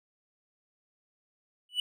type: tone with exponential growth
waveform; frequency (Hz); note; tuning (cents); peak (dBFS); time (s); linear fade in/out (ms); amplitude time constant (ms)
triangle; 2960; F#7; 0; -21; 1.69-1.8; 2; 22
effects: none